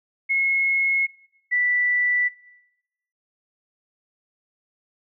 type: tone pair in turn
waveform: sine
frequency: 2172 / 1970.1 Hz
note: C#7 / B6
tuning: -36 / -5 cents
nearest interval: major second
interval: 169 cents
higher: first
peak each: -18 dBFS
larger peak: neither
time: 0.29-1.07 / 1.51-2.29 s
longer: neither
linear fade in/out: 20 ms
effects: noise-tail reverb RT60 0.9 s tail -20 dB re dry